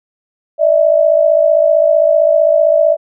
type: tone pair together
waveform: sine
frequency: 592.5 / 648 Hz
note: D5 / E5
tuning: +15 / -30 cents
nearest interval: major second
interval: 155 cents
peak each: -10 dBFS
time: 0.58-2.97 s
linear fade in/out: 50 ms
effects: none